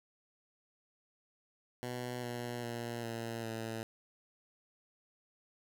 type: tone with pitch steps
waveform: 10% pulse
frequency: 123.47 / 120.72 / 118.03 / 115.4 / 112.83 Hz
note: B2 / B2 / A#2 / A#2 / A2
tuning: 0 / -39 / +22 / -17 / +44 cents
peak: -30 dBFS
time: 1.83-3.83 s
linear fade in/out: 0 ms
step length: 400 ms
effects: none